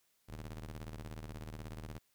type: ring-modulated tone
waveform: sawtooth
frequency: 77.4 Hz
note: D#2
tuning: 9 cents flat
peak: -37 dBFS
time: 0.28-1.99 s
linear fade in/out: 20 ms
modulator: 30.4 Hz
effects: white hiss -75 dBFS RMS until 2.14 s